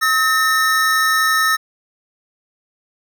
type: tone pair together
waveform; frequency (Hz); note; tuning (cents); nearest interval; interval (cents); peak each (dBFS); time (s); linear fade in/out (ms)
square; 1283 / 1814.4; E6 / A#6; -47 / -47; tritone; 600; -17; 0.01-1.57; 20
effects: none